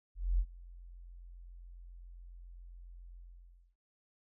sine tone with ADSR envelope, 43.65 Hz, F1, in tune, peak -25 dBFS, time 0.15-3.76 s, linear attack 240 ms, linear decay 62 ms, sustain -23 dB, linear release 590 ms, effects none

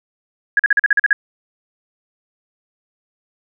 sine tone bursts, 1661.2 Hz, G#6, in tune, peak -9 dBFS, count 9, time 0.57-1.13 s, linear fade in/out 2 ms, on 24 ms, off 43 ms, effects none

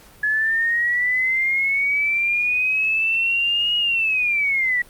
sine linear two-way sweep, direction up then down, 1698 to 2892 to 1921 Hz, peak -17 dBFS, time 0.23-4.82 s, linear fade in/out 5 ms, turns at 3.77 s, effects pink hiss -48 dBFS RMS until 4.89 s + Opus 48 kbps

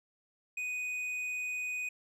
sine tone with tanh clipping, 2489 Hz, D#7, in tune, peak -35 dBFS, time 0.57-1.89 s, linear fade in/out 5 ms, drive 7 dB, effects none

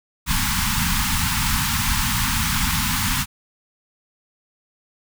pink band-stop noise, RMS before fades -21 dBFS, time 0.26-3.26 s, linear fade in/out 50 ms, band 260 to 840 Hz, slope 96 dB/octave, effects none

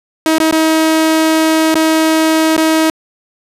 sawtooth tone with dropouts, 318.4 Hz, D#4, 40 cents sharp, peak -5 dBFS, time 0.26-2.9 s, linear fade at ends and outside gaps 1 ms, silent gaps 0.384-0.401 / 0.511-0.525 / 1.744-1.754 / 2.566-2.578 s, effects resampled to 32000 Hz + 7-bit

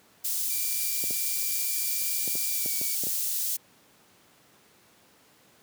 white high-pass noise, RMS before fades -29 dBFS, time 0.24-3.57 s, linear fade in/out 10 ms, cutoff 5800 Hz, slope 12 dB/octave
5% pulse tone with pitch glide, 2349 to 2287 Hz, D7 to D7, 0 to -47 cents, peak -27 dBFS, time 0.5-2.95 s, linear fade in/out 2 ms, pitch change -47 cents, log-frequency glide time 2.55-2.72 s
clicks, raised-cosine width 2 ms, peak -24 dBFS, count 8, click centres 1.039 / 1.108 / 2.277 / 2.354 / 2.66 / 2.814 / 3.037 / 3.069 s
effects pink hiss -59 dBFS RMS until 5.62 s + high-pass 150 Hz 12 dB/octave

